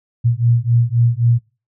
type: beating tone pair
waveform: sine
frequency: 116.54 / 120.34 Hz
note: A#2 / B2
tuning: 0 / -44 cents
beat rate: 3.8 Hz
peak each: -15 dBFS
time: 0.24-1.39 s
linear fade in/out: 20 ms
effects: noise-tail reverb RT60 0.3 s tail -22 dB re dry